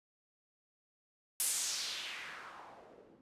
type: noise with low-pass filter sweep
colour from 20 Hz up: blue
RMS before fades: -41 dBFS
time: 1.4-3.21 s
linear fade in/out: 0 ms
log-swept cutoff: 11000 to 290 Hz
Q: 2
effects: resampled to 32000 Hz